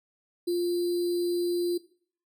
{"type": "tone with sample-and-hold", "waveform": "sine", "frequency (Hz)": 349.2, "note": "F4", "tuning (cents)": 0, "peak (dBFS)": -24, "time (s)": [0.47, 1.78], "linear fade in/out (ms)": 10, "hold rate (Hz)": 4410, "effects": ["noise-tail reverb RT60 0.5 s tail -18 dB re dry"]}